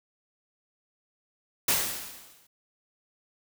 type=noise with exponential decay; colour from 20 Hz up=white; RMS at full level=-22 dBFS; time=1.68-2.47 s; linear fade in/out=5 ms; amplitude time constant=170 ms; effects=none